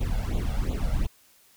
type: noise with flanger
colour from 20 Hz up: brown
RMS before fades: -26 dBFS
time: 0-1.07 s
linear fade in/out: 10 ms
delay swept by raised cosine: 0.28 to 1.48 ms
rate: 2.8 Hz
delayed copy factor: +0.95
effects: white hiss -59 dBFS RMS until 1.56 s